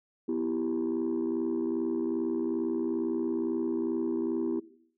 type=chord; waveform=sine; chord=E minor; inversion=second; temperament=equal; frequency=246.9 / 329.6 / 392 Hz; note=B3 / E4 / G4; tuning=0 / 0 / 0 cents; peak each=-31 / -29 / -32 dBFS; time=0.28-4.6 s; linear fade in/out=10 ms; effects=noise-tail reverb RT60 0.6 s tail -17 dB re dry + tanh soft clip ceiling -23 dBFS